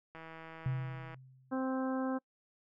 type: click train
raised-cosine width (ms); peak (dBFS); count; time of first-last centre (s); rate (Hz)
0.5; -34; 162; 0.15-1.144; 162
type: tone with exponential decay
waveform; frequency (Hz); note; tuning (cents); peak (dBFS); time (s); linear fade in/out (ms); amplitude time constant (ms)
sine; 130.3; C3; -7; -29; 0.66-1.63; 0; 210
type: harmonic tone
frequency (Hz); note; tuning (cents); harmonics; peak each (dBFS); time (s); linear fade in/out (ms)
261.6; C4; 0; 1 / 2 / 3 / 4 / 5 / 6; -33 / -39 / -43 / -45 / -47 / -49; 1.51-2.19; 20
effects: noise-tail reverb RT60 0.1 s tail -25 dB re dry